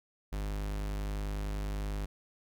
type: tone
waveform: 45% pulse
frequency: 50.7 Hz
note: G#1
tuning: 41 cents flat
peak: -33 dBFS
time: 0.32-2.06 s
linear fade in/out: 10 ms
effects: none